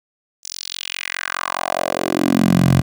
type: tone with high-pass filter sweep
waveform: 10% pulse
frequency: 44.87 Hz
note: F1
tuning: 48 cents sharp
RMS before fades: -19 dBFS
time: 0.43-2.82 s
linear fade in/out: 20 ms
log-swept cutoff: 6200 to 110 Hz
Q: 2.9
effects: none